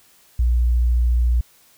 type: tone with vibrato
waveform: sine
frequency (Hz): 60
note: B1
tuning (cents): -49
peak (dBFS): -14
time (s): 0.39-1.41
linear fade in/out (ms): 5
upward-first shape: square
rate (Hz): 14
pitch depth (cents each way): 9
effects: white hiss -54 dBFS RMS until 1.77 s